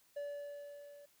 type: tone with level ramp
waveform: triangle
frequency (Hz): 576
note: D5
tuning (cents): -34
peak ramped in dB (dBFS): -36 to -52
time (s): 0.16-1.06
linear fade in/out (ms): 10
effects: white hiss -70 dBFS RMS until 1.2 s